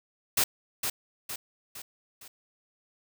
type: noise with echo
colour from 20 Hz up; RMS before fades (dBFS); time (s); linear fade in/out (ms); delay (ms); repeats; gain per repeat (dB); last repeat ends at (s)
white; -24; 0.37-0.44; 5; 460; 4; -6; 2.28
effects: none